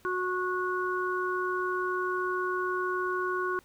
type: harmonic tone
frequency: 366.1 Hz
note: F#4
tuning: 18 cents flat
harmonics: 1 / 3 / 4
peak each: -31 / -32 / -33 dBFS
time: 0.05-3.59 s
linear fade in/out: 0 ms
effects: pink hiss -61 dBFS RMS until 3.64 s